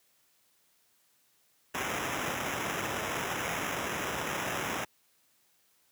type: noise with sample-and-hold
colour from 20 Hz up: white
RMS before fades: -34 dBFS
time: 1.74-4.85 s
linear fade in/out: 10 ms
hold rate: 4410 Hz
effects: white hiss -69 dBFS RMS until 5.91 s + high-pass 80 Hz 12 dB/octave